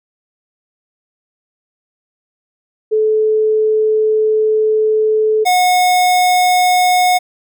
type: tone pair in turn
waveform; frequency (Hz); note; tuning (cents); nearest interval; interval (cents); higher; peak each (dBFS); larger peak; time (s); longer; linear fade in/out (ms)
sine / square; 433.3 / 727.2; A4 / F#5; -27 / -30; major sixth; 897; second; -10; neither; 2.91-5.45 / 5.45-7.19; first; 20
effects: none